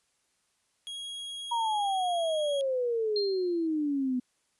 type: tone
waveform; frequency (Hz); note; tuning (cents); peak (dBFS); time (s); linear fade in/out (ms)
45% pulse; 3297; G#7; -13; -36; 0.87-2.61; 0
type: exponential sweep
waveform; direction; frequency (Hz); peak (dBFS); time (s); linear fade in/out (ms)
sine; down; 954 to 246.9; -26; 1.51-4.2; 10
type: tone with exponential decay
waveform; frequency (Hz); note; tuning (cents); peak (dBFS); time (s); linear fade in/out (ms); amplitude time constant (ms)
sine; 4194; C8; +3; -28; 3.16-3.67; 2; 110
effects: white hiss -73 dBFS RMS until 4.59 s + resampled to 24000 Hz